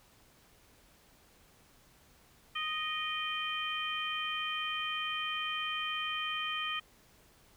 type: harmonic tone with a mistuned harmonic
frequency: 622.3 Hz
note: D#5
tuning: in tune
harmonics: 2 / 3 / 4 / 5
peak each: -38 / -41 / -39 / -37 dBFS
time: 2.55-6.8 s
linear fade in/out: 10 ms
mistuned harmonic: 4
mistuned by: -26 cents
effects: pink hiss -63 dBFS RMS until 7.56 s